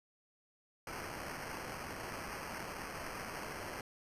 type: noise with sample-and-hold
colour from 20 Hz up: blue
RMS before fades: -44 dBFS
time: 0.87-3.81 s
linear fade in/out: 2 ms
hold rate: 3675 Hz
effects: resampled to 32000 Hz